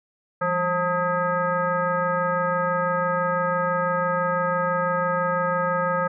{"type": "tone with frequency modulation", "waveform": "sine", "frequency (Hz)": 897, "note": "A5", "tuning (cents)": 33, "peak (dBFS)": -20, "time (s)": [0.41, 6.08], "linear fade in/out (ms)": 10, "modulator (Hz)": 364, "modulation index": 1.8, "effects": []}